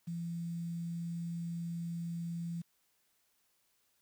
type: tone with quantisation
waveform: sine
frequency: 169.3 Hz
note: E3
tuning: 46 cents sharp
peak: -36 dBFS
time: 0.07-2.62 s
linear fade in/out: 10 ms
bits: 10
effects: white hiss -75 dBFS RMS until 4.01 s